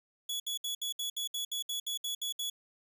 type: tone bursts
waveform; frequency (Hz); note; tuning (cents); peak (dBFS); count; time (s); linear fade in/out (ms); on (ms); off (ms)
sawtooth; 3389; G#7; +34; -30; 13; 0.29-2.5; 5; 110; 65
effects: none